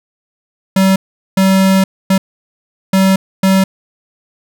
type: tone bursts at uneven times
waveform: square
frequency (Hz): 191.4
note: G3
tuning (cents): -41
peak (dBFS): -8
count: 5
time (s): 0.76-0.96 / 1.37-1.84 / 2.1-2.18 / 2.93-3.16 / 3.43-3.64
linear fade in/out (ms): 5
effects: none